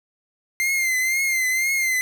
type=tone with vibrato; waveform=45% pulse; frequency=2093 Hz; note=C7; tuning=in tune; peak=-19 dBFS; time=0.6-2.01 s; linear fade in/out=0 ms; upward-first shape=triangle; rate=2 Hz; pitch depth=68 cents each way; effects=none